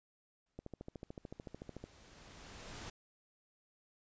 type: noise with exponential growth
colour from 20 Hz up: pink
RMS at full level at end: -46 dBFS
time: 0.46-2.9 s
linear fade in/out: 5 ms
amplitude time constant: 530 ms
type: click train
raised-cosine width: 2 ms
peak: -32 dBFS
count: 18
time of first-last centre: 0.59-1.84 s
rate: 13.6 Hz
effects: resampled to 16000 Hz